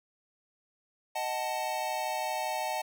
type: chord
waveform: square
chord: D# diminished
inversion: none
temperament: equal with one note detuned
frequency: 622.3 / 747.3 / 880 Hz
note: D#5 / F#5 / A5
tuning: 0 / +17 / 0 cents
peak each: -37 / -36 / -35 dBFS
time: 1.15-2.82 s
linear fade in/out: 10 ms
effects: none